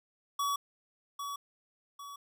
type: tone with echo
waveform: square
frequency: 1133 Hz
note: C#6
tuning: 37 cents sharp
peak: -30 dBFS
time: 0.39-0.56 s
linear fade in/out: 5 ms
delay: 800 ms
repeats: 2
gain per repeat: -7 dB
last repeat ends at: 2.16 s
effects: none